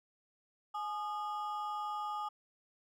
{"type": "ring-modulated tone", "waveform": "triangle", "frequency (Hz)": 1034, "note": "C6", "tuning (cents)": -21, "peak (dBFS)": -31, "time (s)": [0.74, 2.29], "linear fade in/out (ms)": 10, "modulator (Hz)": 192, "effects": []}